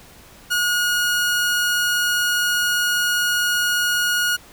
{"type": "tone", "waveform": "sawtooth", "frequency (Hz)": 1443, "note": "F#6", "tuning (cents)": -44, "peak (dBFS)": -14, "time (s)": [0.5, 4.37], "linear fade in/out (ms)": 20, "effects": ["pink hiss -46 dBFS RMS until 4.52 s"]}